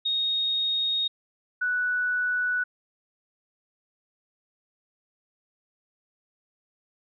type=tone pair in turn; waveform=sine; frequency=3729 / 1479.9 Hz; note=A#7 / F#6; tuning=0 / 0 cents; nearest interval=octave + major third; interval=1600 cents; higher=first; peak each=-23 dBFS; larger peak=neither; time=0.05-1.08 / 1.61-2.64 s; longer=neither; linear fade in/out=10 ms; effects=none